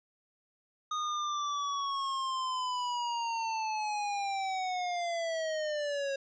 square linear sweep, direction down, 1239 to 544 Hz, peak -32 dBFS, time 0.91-6.16 s, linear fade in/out 5 ms, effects resampled to 16000 Hz

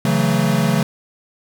square chord, F# minor seventh, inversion second, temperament equal with one note detuned, 138.59 / 164.81 / 185 / 222.6 Hz, C#3 / E3 / F#3 / A3, 0 / 0 / 0 / +20 cents, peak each -21 dBFS, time 0.05-0.83 s, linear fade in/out 2 ms, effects none

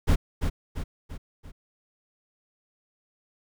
brown noise with echo, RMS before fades -18 dBFS, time 0.07-0.16 s, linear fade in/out 20 ms, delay 340 ms, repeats 4, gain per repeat -6 dB, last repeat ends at 1.52 s, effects none

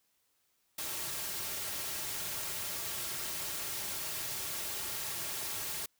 white noise with comb filter, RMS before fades -38 dBFS, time 0.78-5.86 s, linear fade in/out 5 ms, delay 4 ms, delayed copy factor -0.5, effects white hiss -75 dBFS RMS until 5.99 s

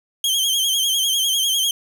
sawtooth tone with vibrato, 3192 Hz, G7, 31 cents sharp, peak -14 dBFS, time 0.24-1.71 s, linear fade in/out 2 ms, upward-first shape sine, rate 10 Hz, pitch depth 70 cents each way, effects none

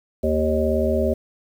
harmonic tone with a mistuned harmonic, 77.78 Hz, D#2, in tune, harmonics 1 / 3 / 5 / 7 / 8, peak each -24 / -24 / -24 / -24 / -24 dBFS, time 0.23-1.14 s, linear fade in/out 10 ms, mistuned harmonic 1, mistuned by -47 cents, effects 8-bit

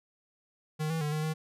square tone with pitch steps, 154.5 / 162 / 149.3 / 154 / 156.8 Hz, D#3 / E3 / D3 / D#3 / D#3, -12 / -30 / +29 / -17 / +14 cents, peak -30 dBFS, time 0.79-1.34 s, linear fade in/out 20 ms, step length 110 ms, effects resampled to 32000 Hz

